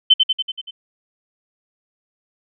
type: tone with echo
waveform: sine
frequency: 3068 Hz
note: G7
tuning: 38 cents flat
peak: -6 dBFS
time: 0.1-0.14 s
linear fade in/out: 10 ms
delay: 95 ms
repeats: 6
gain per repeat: -4 dB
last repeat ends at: 0.71 s
effects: none